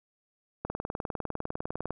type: click train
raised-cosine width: 1 ms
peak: -18 dBFS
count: 26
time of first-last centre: 0.65-1.906 s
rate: 19.9 Hz
effects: none